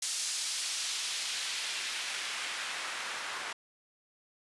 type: noise with band-pass filter sweep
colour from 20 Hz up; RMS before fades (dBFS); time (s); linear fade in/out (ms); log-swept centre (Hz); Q
white; -36; 0.02-3.53; 5; 5900 to 1300; 0.94
effects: resampled to 24000 Hz